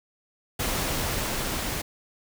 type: noise with level ramp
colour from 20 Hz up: pink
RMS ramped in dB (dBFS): -27 to -30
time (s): 0.59-1.82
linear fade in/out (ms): 10
effects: none